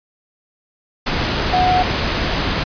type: tone in noise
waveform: sine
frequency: 732 Hz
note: F#5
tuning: 19 cents flat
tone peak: -13 dBFS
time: 1.53-1.83 s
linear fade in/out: 10 ms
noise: pink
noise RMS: -19 dBFS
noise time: 1.06-2.64 s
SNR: +3 dB
effects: resampled to 11025 Hz

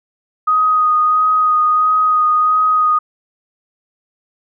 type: tone with vibrato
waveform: sine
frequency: 1247 Hz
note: D#6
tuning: 3 cents sharp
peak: -10 dBFS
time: 0.47-2.99 s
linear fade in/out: 10 ms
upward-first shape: sine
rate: 1.5 Hz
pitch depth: 15 cents each way
effects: none

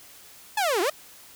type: linear two-way sweep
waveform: sawtooth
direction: down then up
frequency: 880 to 329.6 to 643 Hz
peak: -18 dBFS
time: 0.57-0.9 s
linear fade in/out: 5 ms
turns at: 0.81 s
effects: white hiss -49 dBFS RMS until 1.35 s

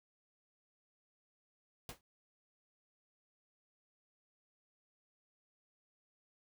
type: noise with exponential decay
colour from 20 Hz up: pink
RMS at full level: -42 dBFS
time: 1.89-2.01 s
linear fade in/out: 1 ms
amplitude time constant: 25 ms
effects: none

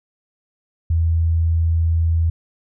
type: tone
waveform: sine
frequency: 82.41 Hz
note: E2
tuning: in tune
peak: -14 dBFS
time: 0.9-2.3 s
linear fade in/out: 5 ms
effects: none

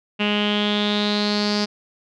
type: tone with low-pass filter sweep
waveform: sawtooth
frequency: 207.7 Hz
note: G#3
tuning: in tune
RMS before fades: -21 dBFS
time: 0.19-1.66 s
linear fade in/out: 20 ms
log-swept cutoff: 2800 to 4900 Hz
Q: 7.2
effects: none

